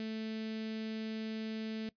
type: tone with notch filter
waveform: sawtooth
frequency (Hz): 220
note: A3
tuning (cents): 0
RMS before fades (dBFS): -39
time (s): 0-1.89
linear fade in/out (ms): 2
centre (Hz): 1000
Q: 0.54
effects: noise-tail reverb RT60 0.1 s tail -20 dB re dry + resampled to 11025 Hz